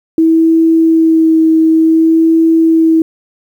sine tone with vibrato, 323.4 Hz, E4, 33 cents flat, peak -5 dBFS, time 0.18-3.02 s, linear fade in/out 2 ms, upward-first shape sine, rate 0.55 Hz, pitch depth 15 cents each way, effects 7-bit

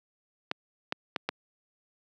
clicks, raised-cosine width 0.3 ms, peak -12 dBFS, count 4, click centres 0.514 / 0.924 / 1.162 / 1.29 s, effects high-pass 200 Hz 12 dB/octave

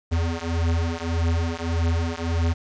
square beating tone pair, 82.6 / 84.3 Hz, E2 / E2, +4 / +39 cents, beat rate 1.7 Hz, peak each -25 dBFS, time 0.11-2.54 s, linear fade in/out 20 ms, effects resampled to 16000 Hz + 8-bit

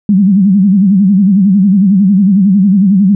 sine tone with vibrato, 195.1 Hz, G3, 8 cents flat, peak -4 dBFS, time 0.09-3.15 s, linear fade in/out 2 ms, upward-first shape sine, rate 11 Hz, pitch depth 130 cents each way, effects none

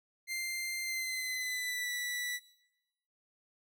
sawtooth tone with pitch glide, 2093 to 1964.2 Hz, C7 to B6, 0 to -10 cents, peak -31 dBFS, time 0.27-2.4 s, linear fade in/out 50 ms, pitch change -110 cents, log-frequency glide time 0.82-1.9 s, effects noise-tail reverb RT60 0.9 s tail -18 dB re dry

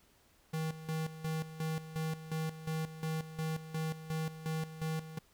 square tone with tremolo, 158.9 Hz, D#3, 37 cents sharp, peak -34 dBFS, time 0.53-5.19 s, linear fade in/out 10 ms, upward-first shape square, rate 2.8 Hz, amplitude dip 75%, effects pink hiss -67 dBFS RMS until 5.33 s

